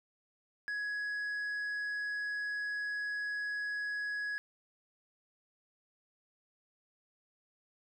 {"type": "tone with tanh clipping", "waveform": "sine", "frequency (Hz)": 1674, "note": "G#6", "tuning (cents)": 13, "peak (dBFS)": -35, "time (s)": [0.68, 4.38], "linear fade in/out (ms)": 0, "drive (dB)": 4, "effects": []}